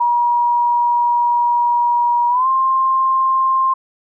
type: tone with pitch glide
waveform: sine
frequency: 957 to 1055.7 Hz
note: A#5 to C6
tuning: +45 to +15 cents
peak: -12 dBFS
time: 0-3.74 s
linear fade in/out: 10 ms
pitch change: +170 cents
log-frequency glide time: 2.29-2.47 s
effects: none